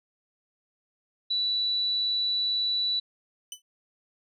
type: tone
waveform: sine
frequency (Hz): 3951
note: B7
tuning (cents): 0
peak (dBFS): -24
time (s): 1.3-3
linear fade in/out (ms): 10
type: tone with exponential decay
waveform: 20% pulse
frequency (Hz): 3004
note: F#7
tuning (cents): +26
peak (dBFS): -27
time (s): 3.52-3.62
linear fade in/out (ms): 2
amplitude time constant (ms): 20
effects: none